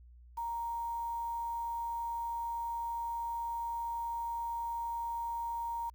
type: tone with quantisation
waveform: sine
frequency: 932.3 Hz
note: A#5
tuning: in tune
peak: -34 dBFS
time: 0.37-5.9 s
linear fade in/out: 10 ms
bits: 9
effects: added 60 Hz sine -53 dBFS peak until 5.94 s